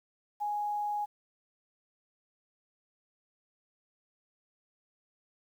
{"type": "tone with quantisation", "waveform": "sine", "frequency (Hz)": 830.6, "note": "G#5", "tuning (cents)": 0, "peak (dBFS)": -30, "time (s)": [0.4, 1.06], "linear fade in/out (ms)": 20, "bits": 10, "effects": []}